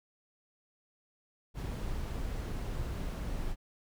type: noise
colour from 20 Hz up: brown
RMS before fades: -36 dBFS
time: 1.54-3.56 s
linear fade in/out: 50 ms
effects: none